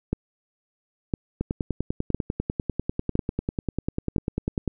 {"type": "two click trains", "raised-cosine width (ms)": 3, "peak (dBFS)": [-10, -12], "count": [5, 34], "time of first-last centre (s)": [[0.13, 4.162], [1.41, 4.677]], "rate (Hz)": [0.992, 10.1], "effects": []}